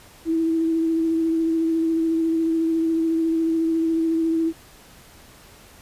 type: tone with vibrato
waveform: sine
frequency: 326.3 Hz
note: E4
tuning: 18 cents flat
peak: -18 dBFS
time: 0.25-4.53 s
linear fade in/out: 50 ms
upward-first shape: sine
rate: 14 Hz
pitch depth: 18 cents each way
effects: pink hiss -48 dBFS RMS until 5.81 s + resampled to 32000 Hz